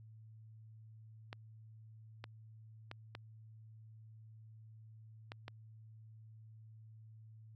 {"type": "clicks", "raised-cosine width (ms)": 0.3, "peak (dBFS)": -29, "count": 6, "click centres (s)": [1.329, 2.241, 2.914, 3.151, 5.319, 5.481], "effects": ["added 110 Hz sine -54 dBFS peak until 7.55 s"]}